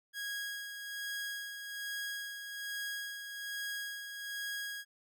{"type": "tone with tremolo", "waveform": "sawtooth", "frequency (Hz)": 1647, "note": "G#6", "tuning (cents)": -15, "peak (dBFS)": -33, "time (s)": [0.13, 4.85], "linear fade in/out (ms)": 50, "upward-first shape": "sine", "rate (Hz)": 1.2, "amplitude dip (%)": 50, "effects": []}